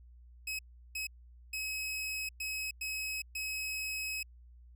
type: tone bursts at uneven times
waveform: sawtooth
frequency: 2557 Hz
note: D#7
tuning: 47 cents sharp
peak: -32 dBFS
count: 6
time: 0.47-0.59 / 0.95-1.07 / 1.53-2.29 / 2.4-2.71 / 2.81-3.22 / 3.35-4.23 s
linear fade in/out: 5 ms
effects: added 60 Hz sine -53 dBFS peak until 4.75 s